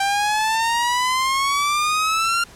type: exponential sweep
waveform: sawtooth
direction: up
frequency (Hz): 784 to 1396.9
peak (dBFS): -14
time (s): 0-2.44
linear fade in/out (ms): 5
effects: pink hiss -45 dBFS RMS until 2.55 s + low-pass 10000 Hz 12 dB/octave